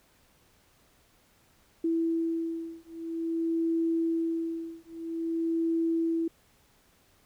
sine beating tone pair, 329.6 / 330.1 Hz, E4 / E4, 0 / +2 cents, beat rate 0.5 Hz, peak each -30 dBFS, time 1.84-6.28 s, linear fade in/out 5 ms, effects pink hiss -64 dBFS RMS until 7.25 s

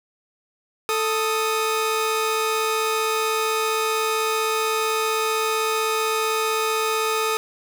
sawtooth tone pair together, 441.4 / 1248.5 Hz, A4 / D#6, +5 / +6 cents, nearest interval octave + tritone, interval 1801 cents, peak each -19 / -20 dBFS, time 0.89-7.37 s, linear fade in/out 0 ms, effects none

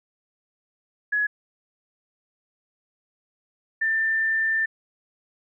sine tone pair in turn, 1685 / 1785.2 Hz, G#6 / A6, +25 / +25 cents, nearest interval minor second, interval 100 cents, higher second, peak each -20 / -20 dBFS, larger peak neither, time 1.12-1.27 / 3.81-4.66 s, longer second, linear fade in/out 10 ms, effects none

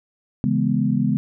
sine chord, C# minor seventh, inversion none, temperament equal, 138.59 / 164.81 / 207.7 / 246.9 Hz, C#3 / E3 / G#3 / B3, 0 / 0 / 0 / 0 cents, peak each -23 / -25 / -21 / -22 dBFS, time 0.44-1.17 s, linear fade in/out 0 ms, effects none

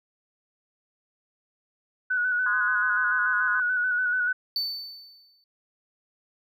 sine tone with vibrato, 1480 Hz, F#6, in tune, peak -22 dBFS, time 2.1-4.33 s, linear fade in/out 10 ms, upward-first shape square, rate 6.9 Hz, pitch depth 30 cents each way
sine chord, Ab major, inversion first, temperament just, 1038.3 / 1245.9 / 1661.2 Hz, C6 / Eb6 / Ab6, -14 / +2 / 0 cents, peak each -32 dBFS, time 2.46-3.6 s, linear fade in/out 2 ms
triangle tone with exponential decay, 4522 Hz, C#8, 34 cents sharp, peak -22 dBFS, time 4.56-5.44 s, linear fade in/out 1 ms, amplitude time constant 190 ms
effects none

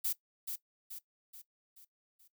violet noise with echo, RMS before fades -33 dBFS, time 0.04-0.13 s, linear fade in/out 10 ms, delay 430 ms, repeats 5, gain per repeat -6 dB, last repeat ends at 2.28 s, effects noise-tail reverb RT60 0.1 s tail -17 dB re dry

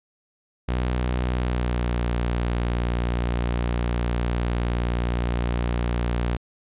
sawtooth tone with pitch glide, 61.74 to 59.5 Hz, B1 to A#1, 0 to +36 cents, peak -18 dBFS, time 0.68-6.37 s, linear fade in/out 10 ms, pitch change -64 cents, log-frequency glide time 1.32-2.05 s, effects resampled to 8000 Hz

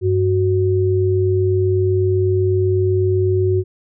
sine tone pair together, 98 / 370 Hz, G2 / F#4, 0 / 0 cents, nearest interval octave + major seventh, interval 2300 cents, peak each -16 dBFS, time 0.01-3.64 s, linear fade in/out 50 ms, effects none

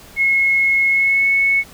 sine tone with pitch glide, 2172 to 2204 Hz, C#7 to C#7, -36 to -11 cents, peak -12 dBFS, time 0.16-1.64 s, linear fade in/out 50 ms, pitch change +25 cents, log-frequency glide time 0.88-1.27 s, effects pink hiss -42 dBFS RMS until 1.73 s

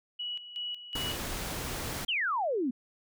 sine tone with tremolo, 2930 Hz, F#7, 18 cents flat, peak -33 dBFS, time 0.19-1.17 s, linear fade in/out 10 ms, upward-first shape square, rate 2.7 Hz, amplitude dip 70%
pink noise, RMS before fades -36 dBFS, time 0.95-2.05 s, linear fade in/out 5 ms
sine exponential sweep, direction down, 3300 to 231.7 Hz, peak -27 dBFS, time 2.08-2.71 s, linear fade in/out 10 ms
effects none

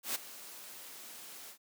white noise with ADSR envelope, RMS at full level -33 dBFS, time 0.03-1.58 s, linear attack 120 ms, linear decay 15 ms, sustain -16 dB, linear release 85 ms, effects high-pass 200 Hz 12 dB/octave

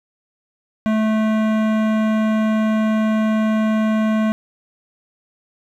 sine tone with hard clipping, 217.8 Hz, A3, 17 cents flat, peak -17 dBFS, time 0.86-4.32 s, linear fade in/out 0 ms, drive 17 dB, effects none

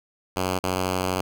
5% pulse tone with dropouts, 92.5 Hz, F#2, in tune, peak -12 dBFS, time 0.36-1.21 s, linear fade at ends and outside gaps 5 ms, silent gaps 0.59-0.637 s, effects none

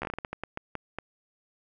slowing click train, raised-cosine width 0.5 ms, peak -18 dBFS, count 13, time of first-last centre 0.02-0.986 s, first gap 13 ms, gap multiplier 1.3, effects none

